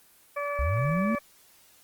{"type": "harmonic tone", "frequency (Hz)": 576, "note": "D5", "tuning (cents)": -34, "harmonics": [1, 2, 3, 4], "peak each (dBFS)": [-31, -32, -39, -37], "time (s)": [0.36, 1.19], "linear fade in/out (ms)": 10}
{"type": "linear sweep", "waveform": "sine", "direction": "up", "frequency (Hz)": [58.27, 233.1], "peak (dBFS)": -24, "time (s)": [0.59, 1.15], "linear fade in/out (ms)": 0}
{"effects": ["white hiss -58 dBFS RMS until 1.83 s", "Opus 24 kbps"]}